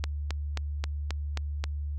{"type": "click train", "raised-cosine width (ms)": 0.2, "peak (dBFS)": -15, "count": 7, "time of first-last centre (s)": [0.04, 1.64], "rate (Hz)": 3.75, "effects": ["added 73 Hz sine -30 dBFS peak until 1.98 s"]}